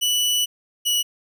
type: tone pair in turn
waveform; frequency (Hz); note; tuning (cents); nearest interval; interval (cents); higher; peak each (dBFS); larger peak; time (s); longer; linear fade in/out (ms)
sawtooth; 2960 / 2936; F#7 / F#7; 0 / -14; unison; 14; first; -15; neither; 0.01-0.46 / 0.85-1.03; first; 20
effects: none